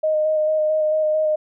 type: tone with vibrato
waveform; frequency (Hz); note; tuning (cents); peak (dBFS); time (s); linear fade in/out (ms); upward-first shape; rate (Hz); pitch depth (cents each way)
sine; 619; D#5; -9; -16; 0.03-1.36; 10; square; 4.5; 13
effects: none